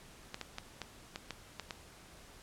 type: clicks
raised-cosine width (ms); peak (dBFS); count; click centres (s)
0.2; -22; 8; 0.344 / 0.413 / 0.584 / 0.817 / 1.159 / 1.307 / 1.597 / 1.708
effects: pink hiss -56 dBFS RMS until 2.42 s + low-pass 11000 Hz 12 dB/octave